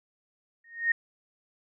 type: tone with exponential growth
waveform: sine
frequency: 1854 Hz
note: A#6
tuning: 10 cents flat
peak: -18 dBFS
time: 0.64-0.92 s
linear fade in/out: 5 ms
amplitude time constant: 60 ms
effects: none